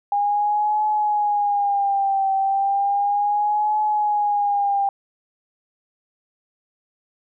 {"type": "tone with vibrato", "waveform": "sine", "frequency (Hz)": 812, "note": "G#5", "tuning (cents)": -39, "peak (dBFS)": -17, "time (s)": [0.12, 4.89], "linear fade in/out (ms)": 2, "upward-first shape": "triangle", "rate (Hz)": 0.34, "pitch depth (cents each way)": 83, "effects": []}